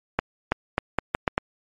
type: accelerating click train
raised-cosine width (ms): 0.5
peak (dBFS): -5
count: 7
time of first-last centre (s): 0.19-1.379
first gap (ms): 330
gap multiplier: 0.79
effects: MP3 64 kbps